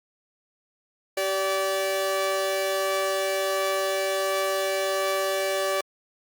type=tone pair together; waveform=sawtooth; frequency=386.2 / 578.6 Hz; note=G4 / D5; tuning=-26 / -26 cents; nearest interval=perfect fifth; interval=700 cents; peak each=-25 / -21 dBFS; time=1.17-5.81 s; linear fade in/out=5 ms; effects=Opus 48 kbps